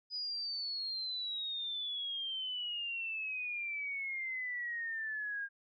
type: exponential sweep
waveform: sine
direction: down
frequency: 4991 to 1610 Hz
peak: -36 dBFS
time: 0.1-5.49 s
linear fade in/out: 50 ms
effects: none